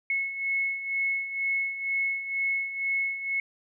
sine beating tone pair, 2188 / 2190.1 Hz, C#7 / C#7, -23 / -21 cents, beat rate 2.1 Hz, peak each -33 / -27 dBFS, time 0.1-3.4 s, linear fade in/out 2 ms, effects none

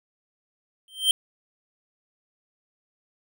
square tone with exponential growth, 3136 Hz, G7, in tune, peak -14 dBFS, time 0.88-1.11 s, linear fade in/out 1 ms, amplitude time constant 48 ms, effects none

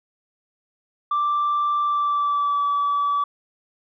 sine tone with pitch glide, 1174.7 to 1149.2 Hz, D6 to D6, 0 to -38 cents, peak -17 dBFS, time 1.11-3.24 s, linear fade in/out 5 ms, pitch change -38 cents, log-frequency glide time 1.82-2.63 s, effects tanh soft clip ceiling -16 dBFS

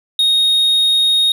triangle tone, 3729 Hz, A#7, in tune, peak -9 dBFS, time 0.19-1.32 s, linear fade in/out 2 ms, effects none

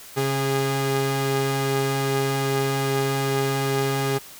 sawtooth tone pair together, 135.84 / 410 Hz, C#3 / G#4, -35 / -22 cents, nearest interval octave + perfect fifth, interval 1913 cents, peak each -20 dBFS, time 0.16-4.19 s, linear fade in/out 20 ms, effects white hiss -43 dBFS RMS until 4.39 s

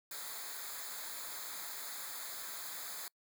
white noise with comb filter, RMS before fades -44 dBFS, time 0.11-3.08 s, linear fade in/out 2 ms, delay 0.35 ms, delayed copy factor -0.85, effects noise-tail reverb RT60 0.1 s tail -26 dB re dry

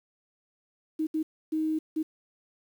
sine tone bursts at uneven times, 313.8 Hz, D#4, 15 cents sharp, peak -25 dBFS, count 4, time 0.99-1.07 / 1.14-1.23 / 1.52-1.79 / 1.96-2.03 s, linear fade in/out 10 ms, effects 9-bit

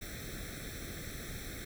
pink noise with comb filter, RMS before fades -43 dBFS, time 0.01-1.65 s, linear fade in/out 10 ms, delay 0.52 ms, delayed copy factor +0.95, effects none

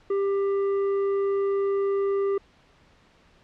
sine tone with tanh clipping, 395.8 Hz, G4, 17 cents sharp, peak -23 dBFS, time 0.1-2.38 s, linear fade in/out 5 ms, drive 7 dB, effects pink hiss -58 dBFS RMS until 3.43 s + low-pass 4000 Hz 12 dB/octave

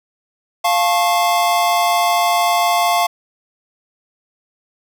square chord, F augmented, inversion none, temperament just, 698.5 / 873.1 / 1091.3 Hz, F5 / A5 / C#6, 0 / -14 / -27 cents, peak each -16 / -21 / -20 dBFS, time 0.64-3.07 s, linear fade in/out 10 ms, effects none

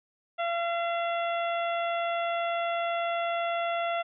harmonic tone, 682 Hz, F5, 41 cents flat, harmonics 1 / 2 / 3 / 4 / 5, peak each -28 / -34 / -38 / -40 / -42 dBFS, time 0.38-4.03 s, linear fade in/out 20 ms, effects none

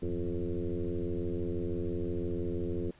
sine tone with frequency modulation, 178.4 Hz, F3, 37 cents sharp, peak -30 dBFS, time 0.02-2.91 s, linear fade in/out 5 ms, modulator 85.9 Hz, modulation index 3.1, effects pink hiss -61 dBFS RMS until 2.99 s + resampled to 8000 Hz

